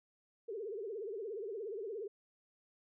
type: tone with vibrato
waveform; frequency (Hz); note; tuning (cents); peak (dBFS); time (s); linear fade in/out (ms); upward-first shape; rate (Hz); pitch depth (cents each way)
sine; 422.6; G#4; +30; -39; 0.48-2.08; 10; triangle; 17; 220
effects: none